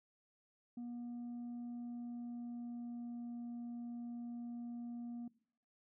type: tone with pitch glide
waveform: sine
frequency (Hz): 240 to 238.1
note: B3 to A#3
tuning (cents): -49 to +37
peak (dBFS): -40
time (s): 0.77-5.28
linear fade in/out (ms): 5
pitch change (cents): -14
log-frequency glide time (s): 1.66-3.43
effects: noise-tail reverb RT60 0.6 s tail -22 dB re dry + tanh soft clip ceiling -42 dBFS